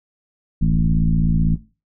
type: tone with frequency modulation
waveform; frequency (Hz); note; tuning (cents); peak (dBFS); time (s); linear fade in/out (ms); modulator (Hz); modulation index
sine; 102.8; G#2; -17; -13; 0.61-1.56; 10; 55.9; 2
effects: noise-tail reverb RT60 0.3 s tail -17 dB re dry